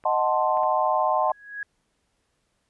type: clicks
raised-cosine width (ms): 0.5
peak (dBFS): -30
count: 4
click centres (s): 0.039 / 0.572 / 0.634 / 1.299
type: chord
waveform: sine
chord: D# diminished seventh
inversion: none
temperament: equal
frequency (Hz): 622.3 / 740 / 880 / 1046.5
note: D#5 / F#5 / A5 / C6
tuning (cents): 0 / 0 / 0 / 0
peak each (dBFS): -25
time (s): 0.05-1.32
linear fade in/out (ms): 5
type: tone with exponential growth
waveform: sine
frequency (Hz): 1661.2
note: G#6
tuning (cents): 0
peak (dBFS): -27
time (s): 1.18-1.63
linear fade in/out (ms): 2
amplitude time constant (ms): 96
effects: pink hiss -72 dBFS RMS until 2.69 s + resampled to 24000 Hz